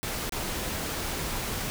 pink noise with dropouts, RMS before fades -32 dBFS, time 0.03-1.7 s, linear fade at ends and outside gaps 0 ms, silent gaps 0.294-0.322 s, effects none

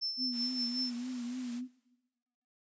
sine tone with tremolo, 5320 Hz, E8, 15 cents sharp, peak -31 dBFS, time 0.01-0.91 s, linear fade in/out 20 ms, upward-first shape sine, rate 5.3 Hz, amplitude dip 60%
sine tone with vibrato, 246.9 Hz, B3, in tune, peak -36 dBFS, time 0.17-1.68 s, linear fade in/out 50 ms, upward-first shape triangle, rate 3.5 Hz, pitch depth 77 cents each way
white high-pass noise, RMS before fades -50 dBFS, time 0.31-1.62 s, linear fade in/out 50 ms, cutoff 300 Hz, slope 12 dB/octave
effects noise-tail reverb RT60 1.0 s tail -18 dB re dry + resampled to 16000 Hz

